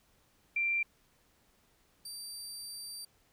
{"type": "tone pair in turn", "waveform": ["sine", "25% pulse"], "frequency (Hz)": [2362, 4674], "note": ["D7", "D8"], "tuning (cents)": [9, -9], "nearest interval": "octave", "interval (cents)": 1182, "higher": "second", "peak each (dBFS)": [-28, -37], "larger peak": "first", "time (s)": [[0.56, 0.83], [2.05, 3.05]], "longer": "second", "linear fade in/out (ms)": 5, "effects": ["pink hiss -69 dBFS RMS until 3.32 s"]}